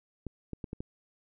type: clicks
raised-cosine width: 3 ms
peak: -24 dBFS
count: 5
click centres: 0.267 / 0.533 / 0.642 / 0.731 / 0.805 s
effects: none